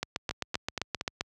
two click trains, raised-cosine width 0.2 ms, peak -14 / -12 dBFS, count 4 / 10, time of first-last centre 0.31-1.011 / 0.03-1.21 s, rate 4.28 / 7.63 Hz, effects high-pass 60 Hz 12 dB/octave

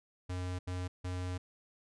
square tone bursts at uneven times, 90.7 Hz, F#2, 34 cents flat, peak -36 dBFS, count 3, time 0.29-0.59 / 0.67-0.88 / 1.04-1.38 s, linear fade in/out 10 ms, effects resampled to 22050 Hz

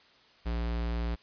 square tone, 58 Hz, A#1, 8 cents flat, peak -30 dBFS, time 0.45-1.16 s, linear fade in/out 20 ms, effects white hiss -60 dBFS RMS until 1.22 s + resampled to 11025 Hz

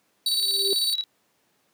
sine tone with tremolo, 3900 Hz, B7, 23 cents flat, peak -22 dBFS, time 0.26-1.04 s, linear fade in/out 5 ms, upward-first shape square, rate 18 Hz, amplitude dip 75%
sawtooth tone, 4526 Hz, C#8, 35 cents sharp, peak -21 dBFS, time 0.26-0.94 s, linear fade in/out 2 ms
sine tone with exponential growth, 394.3 Hz, G4, 10 cents sharp, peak -22 dBFS, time 0.3-0.73 s, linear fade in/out 0 ms, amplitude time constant 92 ms
effects pink hiss -67 dBFS RMS until 1.73 s + high-pass 200 Hz 12 dB/octave

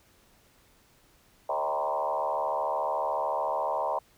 sine tone with frequency modulation, 784 Hz, G5, in tune, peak -26 dBFS, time 1.49-3.99 s, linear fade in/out 5 ms, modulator 73.8 Hz, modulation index 3.4, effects pink hiss -62 dBFS RMS until 4.17 s

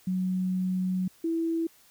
sine tone pair in turn, 185 / 329.6 Hz, F#3 / E4, 0 / 0 cents, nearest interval minor seventh, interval 1000 cents, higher second, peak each -25 dBFS, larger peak neither, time 0.07-1.08 / 1.24-1.67 s, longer first, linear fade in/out 5 ms, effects white hiss -59 dBFS RMS until 1.9 s

